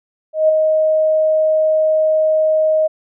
sine tone with ADSR envelope, 626 Hz, D#5, 10 cents sharp, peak -7 dBFS, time 0.33-2.88 s, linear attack 160 ms, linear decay 8 ms, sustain -4 dB, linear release 18 ms, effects none

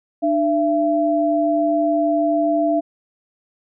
sine tone pair together, 299.8 / 673 Hz, D4 / E5, +36 / +36 cents, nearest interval octave + major second, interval 1400 cents, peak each -19 / -17 dBFS, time 0.22-2.81 s, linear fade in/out 20 ms, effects none

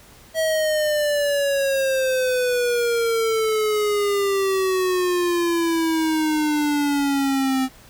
square exponential sweep, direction down, 646 to 260 Hz, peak -19 dBFS, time 0.34-7.69 s, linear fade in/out 50 ms, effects pink hiss -48 dBFS RMS until 7.89 s

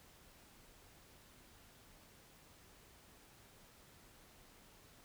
silence, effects pink hiss -63 dBFS RMS until 5.04 s

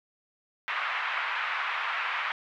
pink band-pass noise, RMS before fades -31 dBFS, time 0.68-2.32 s, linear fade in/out 0 ms, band 1000 to 2600 Hz, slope 24 dB/octave, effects none

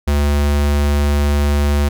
square tone, 72.4 Hz, D2, 24 cents flat, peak -13 dBFS, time 0.07-1.89 s, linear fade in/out 10 ms, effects none

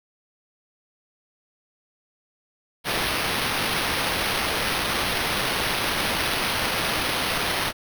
violet noise with sample-and-hold, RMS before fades -25 dBFS, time 2.84-7.73 s, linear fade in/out 50 ms, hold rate 7350 Hz, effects none

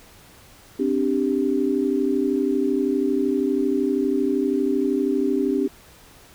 sine chord, C suspended second, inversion none, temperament just, 261.6 / 294.3 / 392.4 Hz, C4 / D4 / G4, 0 / +4 / +2 cents, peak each -23 dBFS, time 0.79-5.68 s, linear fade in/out 10 ms, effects pink hiss -49 dBFS RMS until 6.34 s

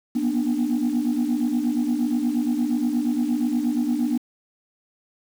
sine tone cluster, 238.3 / 246.8 / 296.8 Hz, A#3 / B3 / D4, +38 / -1 / +18 cents, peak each -23 dBFS, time 0.15-4.18 s, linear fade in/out 10 ms, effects tanh soft clip ceiling -15 dBFS + 7-bit

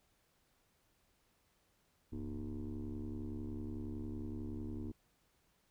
sine tone with frequency modulation, 164.81 Hz, E3, in tune, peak -38 dBFS, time 2.12-4.92 s, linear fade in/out 10 ms, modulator 70.9 Hz, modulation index 2.5, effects tanh soft clip ceiling -37 dBFS + pink hiss -75 dBFS RMS until 5.7 s

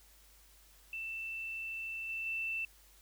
sine tone with level steps, 2667 Hz, E7, 20 cents sharp, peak -38 / -36 / -34 dBFS, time 0.93-2.65 s, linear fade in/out 2 ms, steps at 2.09 / 2.26 s, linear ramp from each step 5 ms, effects added 50 Hz sine -63 dBFS peak until 3.01 s + white hiss -63 dBFS RMS until 3.01 s

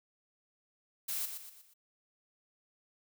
blue noise with echo, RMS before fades -36 dBFS, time 1.08-1.26 s, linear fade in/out 10 ms, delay 120 ms, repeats 4, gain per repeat -7 dB, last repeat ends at 1.74 s, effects none

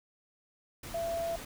sine tone in noise, 671 Hz, E5, 31 cents sharp, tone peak -31 dBFS, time 0.94-1.36 s, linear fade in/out 5 ms, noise pink, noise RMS -44 dBFS, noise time 0.83-1.45 s, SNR +10 dB, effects none

